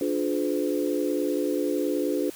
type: chord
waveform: sine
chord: D diminished seventh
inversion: none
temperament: just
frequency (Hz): 293.7 / 352.4 / 422.9 / 507.5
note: D4 / F4 / Ab4 / Cb5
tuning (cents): 0 / +16 / +31 / +47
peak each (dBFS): -27 / -29 / -30 / -30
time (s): 0.01-2.3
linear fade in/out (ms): 2
effects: white hiss -45 dBFS RMS until 2.35 s